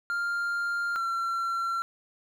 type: tone pair in turn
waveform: triangle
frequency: 1398 / 1360.6 Hz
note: F6 / F6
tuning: +1 / -46 cents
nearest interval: unison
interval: 47 cents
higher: first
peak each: -25 dBFS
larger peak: neither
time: 0.1-0.96 / 0.96-1.82 s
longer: neither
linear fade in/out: 0 ms
effects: none